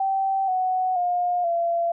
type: tone with pitch steps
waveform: sine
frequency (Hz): 775 / 742.6 / 711.5 / 681.7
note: G5 / F#5 / F5 / F5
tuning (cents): -20 / +6 / +32 / -42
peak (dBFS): -20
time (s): 0-1.92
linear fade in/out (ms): 5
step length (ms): 480
effects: none